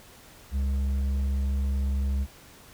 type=tone with hard clipping; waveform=sine; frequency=68.2 Hz; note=C#2; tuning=28 cents flat; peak=-25 dBFS; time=0.51-2.27 s; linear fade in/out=50 ms; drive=5 dB; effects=pink hiss -51 dBFS RMS until 2.73 s